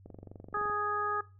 click train, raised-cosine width 2 ms, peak -33 dBFS, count 16, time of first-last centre 0.06-0.698 s, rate 23.5 Hz
harmonic tone, 415.3 Hz, G#4, in tune, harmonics 1 / 2 / 3 / 4, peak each -38 / -39 / -31 / -38 dBFS, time 0.54-1.21 s, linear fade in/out 5 ms
effects noise-tail reverb RT60 0.3 s tail -19 dB re dry + added 96 Hz sine -54 dBFS peak until 1.39 s

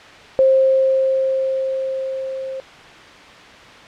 sine tone with level ramp, 530 Hz, C5, 22 cents sharp, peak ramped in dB -9 to -25 dBFS, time 0.39-2.6 s, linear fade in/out 0 ms, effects white hiss -40 dBFS RMS until 3.87 s + low-pass 3000 Hz 12 dB/octave

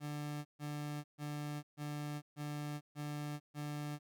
30% pulse tone bursts, 147.7 Hz, D3, 10 cents sharp, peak -37 dBFS, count 7, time 0-3.99 s, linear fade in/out 50 ms, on 450 ms, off 140 ms, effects none

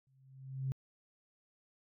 sine tone with exponential growth, 133.2 Hz, C3, 31 cents sharp, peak -30 dBFS, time 0.07-0.72 s, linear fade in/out 0 ms, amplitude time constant 140 ms, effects tanh soft clip ceiling -26 dBFS

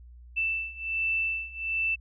sine beating tone pair, 2656 / 2657.3 Hz, E7 / E7, +12 / +13 cents, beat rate 1.3 Hz, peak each -29 / -31 dBFS, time 0.36-1.96 s, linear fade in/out 20 ms, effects added 60 Hz sine -46 dBFS peak until 2 s

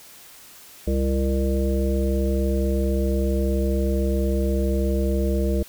harmonic tone with a mistuned harmonic, 66.3 Hz, C2, 23 cents sharp, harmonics 1 / 3 / 5 / 7 / 9, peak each -21 / -26 / -28 / -29 / -31 dBFS, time 0.87-5.63 s, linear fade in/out 5 ms, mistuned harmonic 5, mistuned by +42 cents, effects white hiss -46 dBFS RMS until 5.68 s

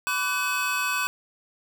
square tone cluster, 1003 / 1151 / 1505 / 2561 Hz, B5 / D6 / F#6 / D#7, +26 / -35 / +29 / +49 cents, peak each -35 / -31 / -29 / -29 dBFS, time 0.07-1.07 s, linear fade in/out 0 ms, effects none

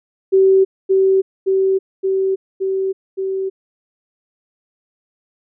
sine tone with echo, 383.6 Hz, G4, 37 cents flat, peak -8 dBFS, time 0.32-0.65 s, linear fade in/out 20 ms, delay 570 ms, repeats 5, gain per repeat -2 dB, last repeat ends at 3.5 s, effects none

